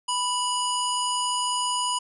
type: harmonic tone with a mistuned harmonic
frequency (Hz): 987.8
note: B5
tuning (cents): 0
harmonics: 1 / 3 / 5 / 7 / 9 / 10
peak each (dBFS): -26 / -29 / -35 / -33 / -35 / -37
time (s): 0.08-1.99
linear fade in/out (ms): 10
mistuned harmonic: 3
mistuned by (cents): -17
effects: none